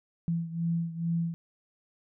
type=beating tone pair; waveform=sine; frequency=167 / 169.3 Hz; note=E3 / E3; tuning=+23 / +46 cents; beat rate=2.3 Hz; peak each=-29 / -33 dBFS; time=0.28-1.34 s; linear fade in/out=0 ms; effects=none